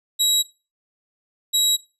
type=tone pair in turn; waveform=25% pulse; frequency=3862 / 3862 Hz; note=B7 / B7; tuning=-39 / -39 cents; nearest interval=unison; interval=0 cents; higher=neither; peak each=-12 dBFS; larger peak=neither; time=0.19-0.43 / 1.53-1.77 s; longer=neither; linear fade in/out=20 ms; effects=noise-tail reverb RT60 0.3 s tail -17 dB re dry + resampled to 32000 Hz